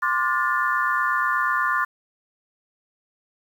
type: chord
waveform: sine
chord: D minor seventh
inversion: third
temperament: equal with one note detuned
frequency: 1046.5 / 1174.7 / 1432 / 1760 Hz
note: C6 / D6 / F6 / A6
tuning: 0 / 0 / +43 / 0 cents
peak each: -25 dBFS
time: 0.02-1.85 s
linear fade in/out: 10 ms
effects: 8-bit